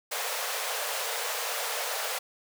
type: high-pass noise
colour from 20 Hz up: pink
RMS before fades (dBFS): -32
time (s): 0.11-2.19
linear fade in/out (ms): 10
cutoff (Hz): 450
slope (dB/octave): 96
effects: none